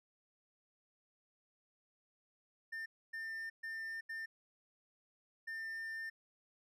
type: tone bursts at uneven times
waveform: triangle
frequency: 1799 Hz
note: A6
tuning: 38 cents sharp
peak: -39 dBFS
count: 5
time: 2.72-2.86 / 3.13-3.5 / 3.63-4.01 / 4.09-4.26 / 5.47-6.1 s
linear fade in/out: 10 ms
effects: none